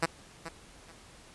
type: tone with echo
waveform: 5% pulse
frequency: 164.81 Hz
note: E3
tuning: in tune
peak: -13 dBFS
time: 0.02-0.06 s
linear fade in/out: 10 ms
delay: 430 ms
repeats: 2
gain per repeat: -13 dB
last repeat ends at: 0.92 s
effects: pink hiss -54 dBFS RMS until 1.34 s + resampled to 24000 Hz